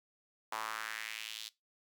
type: tone with high-pass filter sweep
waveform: sawtooth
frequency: 110 Hz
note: A2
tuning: in tune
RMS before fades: -42 dBFS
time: 0.52-1.49 s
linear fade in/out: 5 ms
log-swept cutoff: 930 to 3900 Hz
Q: 2.5
effects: noise-tail reverb RT60 0.2 s tail -20 dB re dry